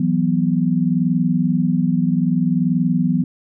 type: chord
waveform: sine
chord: E suspended second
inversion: none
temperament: just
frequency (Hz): 164.81 / 185.42 / 247.2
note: E3 / F#3 / B3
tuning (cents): 0 / +4 / +2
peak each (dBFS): -19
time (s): 0-3.24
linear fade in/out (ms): 5
effects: none